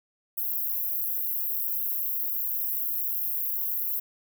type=high-pass noise; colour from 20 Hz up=pink; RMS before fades=-29 dBFS; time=0.37-4 s; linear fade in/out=10 ms; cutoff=12000 Hz; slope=96 dB/octave; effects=none